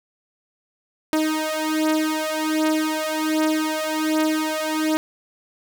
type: beating tone pair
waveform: sawtooth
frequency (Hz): 311.1 / 312.4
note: D#4 / D#4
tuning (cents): 0 / +7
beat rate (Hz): 1.3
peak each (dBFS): -19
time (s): 1.13-4.97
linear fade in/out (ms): 0
effects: none